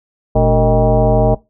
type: tone with frequency modulation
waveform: sine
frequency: 288.5 Hz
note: D4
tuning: 31 cents flat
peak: -8 dBFS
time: 0.35-1.35 s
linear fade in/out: 10 ms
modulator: 168 Hz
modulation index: 2.8
effects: noise-tail reverb RT60 0.2 s tail -19 dB re dry